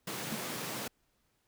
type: high-pass noise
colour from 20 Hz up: pink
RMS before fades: -39 dBFS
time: 0.07-0.88 s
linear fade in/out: 5 ms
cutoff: 120 Hz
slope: 48 dB/octave
type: tone with exponential decay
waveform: sine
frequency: 220 Hz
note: A3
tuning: in tune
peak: -30 dBFS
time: 0.32-0.44 s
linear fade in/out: 2 ms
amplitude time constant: 24 ms
effects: pink hiss -75 dBFS RMS until 1.47 s